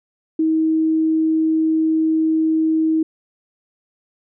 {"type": "tone", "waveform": "sine", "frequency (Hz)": 318.2, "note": "D#4", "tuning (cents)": 39, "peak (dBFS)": -14, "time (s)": [0.39, 3.03], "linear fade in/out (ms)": 5, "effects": []}